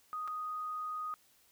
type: tone with dropouts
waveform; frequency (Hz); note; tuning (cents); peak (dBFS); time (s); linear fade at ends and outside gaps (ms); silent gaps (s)
sine; 1244.5; D#6; 0; -36; 0.13-1.14; 0; 0.276-0.28
effects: white hiss -67 dBFS RMS until 1.51 s